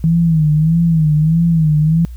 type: tone with vibrato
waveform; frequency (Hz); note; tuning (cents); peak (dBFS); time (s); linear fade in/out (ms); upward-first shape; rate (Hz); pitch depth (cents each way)
sine; 160; D#3; +49; -9; 0.04-2.05; 0; sine; 1.6; 98
effects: added 60 Hz sine -27 dBFS peak until 2.16 s + white hiss -53 dBFS RMS until 2.16 s